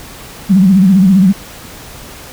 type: tone with vibrato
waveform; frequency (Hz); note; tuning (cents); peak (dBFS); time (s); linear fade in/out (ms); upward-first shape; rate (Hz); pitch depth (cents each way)
sine; 190; F#3; +46; -4; 0.49-1.33; 20; sine; 15; 110
effects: pink hiss -32 dBFS RMS until 2.32 s